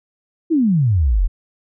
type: exponential sweep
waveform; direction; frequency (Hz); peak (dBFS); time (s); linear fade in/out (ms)
sine; down; 346.1 to 37.35; -12; 0.5-1.28; 20
effects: none